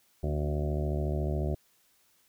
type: harmonic tone with a mistuned harmonic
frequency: 74 Hz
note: D2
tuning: 14 cents sharp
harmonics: 1 / 2 / 3 / 4 / 5 / 6 / 7 / 8 / 9 / 10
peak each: -30 / -33 / -40 / -44 / -37 / -50 / -44 / -41 / -42 / -52 dBFS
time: 0.23-1.55 s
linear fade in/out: 5 ms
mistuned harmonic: 3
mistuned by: +43 cents
effects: white hiss -67 dBFS RMS until 2.28 s